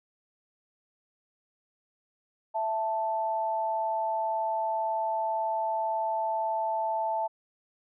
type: tone pair together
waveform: sine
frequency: 661.9 / 880 Hz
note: E5 / A5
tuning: +7 / 0 cents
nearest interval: perfect fourth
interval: 493 cents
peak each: -31 / -28 dBFS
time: 2.54-7.28 s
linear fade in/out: 20 ms
effects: none